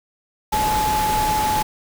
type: tone in noise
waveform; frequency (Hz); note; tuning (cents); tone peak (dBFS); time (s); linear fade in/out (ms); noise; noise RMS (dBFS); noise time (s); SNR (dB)
sine; 855; A5; -50; -18; 0.52-1.63; 10; pink; -25; 0.52-1.63; +4
effects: none